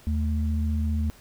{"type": "tone pair together", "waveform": "sine", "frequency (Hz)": [78.28, 220], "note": ["D#2", "A3"], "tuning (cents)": [11, 0], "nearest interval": "octave + tritone", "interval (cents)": 1789, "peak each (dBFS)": [-23, -30], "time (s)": [0.07, 1.1], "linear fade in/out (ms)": 0, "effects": ["pink hiss -53 dBFS RMS until 1.2 s"]}